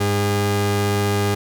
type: tone pair together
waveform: sawtooth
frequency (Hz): 101.7 / 203.4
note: G#2 / G#3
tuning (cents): -36 / -36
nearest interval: octave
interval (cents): 1200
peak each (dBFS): -15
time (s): 0-1.35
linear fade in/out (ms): 10
effects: none